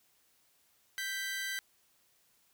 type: tone pair together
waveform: sawtooth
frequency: 1568 / 1977.5 Hz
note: G6 / B6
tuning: 0 / +2 cents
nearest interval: major third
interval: 402 cents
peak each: -34 / -35 dBFS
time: 0.98-1.59 s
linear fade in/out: 0 ms
effects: white hiss -70 dBFS RMS until 2.53 s

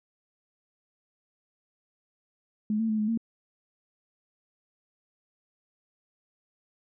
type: tone with pitch steps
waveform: sine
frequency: 213 / 224.3 / 216.7 / 212.6 / 228.1 Hz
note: G#3 / A3 / A3 / G#3 / A#3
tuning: +44 / +34 / -26 / +41 / -37 cents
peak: -24 dBFS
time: 2.7-3.175 s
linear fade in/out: 2 ms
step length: 95 ms
effects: none

